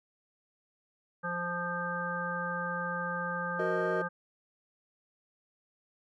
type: harmonic tone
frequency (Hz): 174.61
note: F3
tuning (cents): 0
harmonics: 1 / 3 / 5 / 7 / 9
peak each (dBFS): -39 / -39 / -41 / -37 / -36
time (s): 1.23-4.09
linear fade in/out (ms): 20
type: chord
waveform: triangle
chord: D# minor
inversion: first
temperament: equal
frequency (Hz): 370 / 466.2 / 622.3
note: F#4 / A#4 / D#5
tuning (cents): 0 / 0 / 0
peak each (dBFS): -32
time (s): 3.59-4.02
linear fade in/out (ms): 5
effects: none